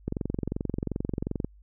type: click train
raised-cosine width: 3 ms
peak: -16 dBFS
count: 32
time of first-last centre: 0.08-1.446 s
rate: 22.7 Hz
effects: added 50 Hz sine -51 dBFS peak until 1.62 s